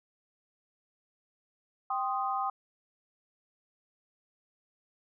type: chord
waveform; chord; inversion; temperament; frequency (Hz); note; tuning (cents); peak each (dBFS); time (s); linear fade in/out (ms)
sine; C minor; second; equal; 784 / 1046.5 / 1244.5; G5 / C6 / Eb6; 0 / 0 / 0; -32 / -35 / -33; 1.9-2.5; 5
effects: none